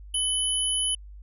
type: tone pair together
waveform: sine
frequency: 3000 / 10441 Hz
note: F#7 / E9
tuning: +23 / -18 cents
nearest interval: octave + minor seventh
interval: 2159 cents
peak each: -26 dBFS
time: 0.14-0.95 s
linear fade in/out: 5 ms
effects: added 50 Hz sine -41 dBFS peak until 1.22 s